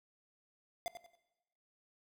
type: tone with echo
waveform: square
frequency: 695 Hz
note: F5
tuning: 9 cents flat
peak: -36 dBFS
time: 0.86-0.88 s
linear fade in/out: 0 ms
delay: 91 ms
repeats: 3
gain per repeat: -10 dB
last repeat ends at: 1.153 s
effects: noise-tail reverb RT60 1.0 s tail -18 dB re dry